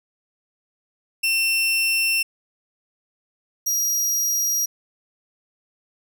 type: tone pair in turn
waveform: sawtooth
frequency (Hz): 2700 / 5721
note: E7 / F8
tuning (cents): +41 / +41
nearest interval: octave + minor second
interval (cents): 1300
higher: second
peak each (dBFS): -15 / -17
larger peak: first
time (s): 1.23-2.23 / 3.66-4.66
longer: neither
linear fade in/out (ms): 10
effects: none